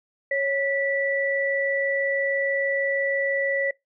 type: tone pair together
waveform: sine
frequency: 552 / 1960.9 Hz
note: C#5 / B6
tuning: -7 / -13 cents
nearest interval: octave + minor seventh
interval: 2194 cents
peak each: -24 dBFS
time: 0.31-3.71 s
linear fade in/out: 5 ms
effects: noise-tail reverb RT60 0.2 s tail -24 dB re dry